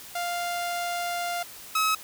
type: tone pair in turn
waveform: sawtooth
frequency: 698.5 / 1282.5 Hz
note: F5 / E6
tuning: 0 / -48 cents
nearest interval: major seventh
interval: 1052 cents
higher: second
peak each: -24 / -18 dBFS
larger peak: second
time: 0.15-1.43 / 1.75-1.95 s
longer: first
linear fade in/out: 5 ms
effects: white hiss -44 dBFS RMS until 2.03 s